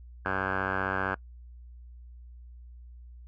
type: tone with low-pass filter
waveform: 5% pulse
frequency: 95.4 Hz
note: G2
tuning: 47 cents flat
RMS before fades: -30 dBFS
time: 0.25-1.15 s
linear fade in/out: 10 ms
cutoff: 1600 Hz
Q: 9.6
effects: noise-tail reverb RT60 0.1 s tail -24 dB re dry + added 60 Hz sine -45 dBFS peak until 3.27 s